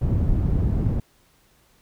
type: low-pass noise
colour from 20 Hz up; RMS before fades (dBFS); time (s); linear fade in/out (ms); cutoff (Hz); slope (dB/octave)
white; -21; 0.01-1; 5; 110; 12
effects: pink hiss -60 dBFS RMS until 1.81 s